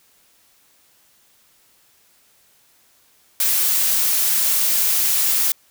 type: noise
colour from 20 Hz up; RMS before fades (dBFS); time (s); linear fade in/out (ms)
blue; -18; 3.4-5.52; 2
effects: white hiss -57 dBFS RMS until 5.7 s